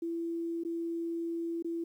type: tone with dropouts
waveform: sine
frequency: 335.1 Hz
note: E4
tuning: 29 cents sharp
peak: -32 dBFS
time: 0.02-1.84 s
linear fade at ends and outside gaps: 5 ms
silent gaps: 0.636-0.649 / 1.625-1.645 s
effects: 11-bit